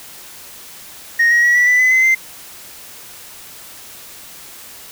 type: tone with pitch steps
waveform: sine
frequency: 1864.7 / 1894 / 1923.8 / 1954 / 1984.7 / 2016 / 2048 / 2080 Hz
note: A#6 / A#6 / B6 / B6 / B6 / B6 / C7 / C7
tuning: 0 / +27 / -46 / -19 / +8 / +35 / -38 / -11 cents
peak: -7 dBFS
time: 1.19-2.15 s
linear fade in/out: 10 ms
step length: 120 ms
effects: tanh soft clip ceiling -8 dBFS + white hiss -37 dBFS RMS until 4.91 s